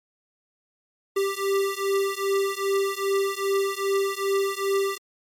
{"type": "beating tone pair", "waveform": "square", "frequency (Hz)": [392, 394.5], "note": ["G4", "G4"], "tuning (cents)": [0, 11], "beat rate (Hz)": 2.5, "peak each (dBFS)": -26, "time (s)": [1.16, 4.98], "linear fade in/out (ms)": 10, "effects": ["MP3 64 kbps"]}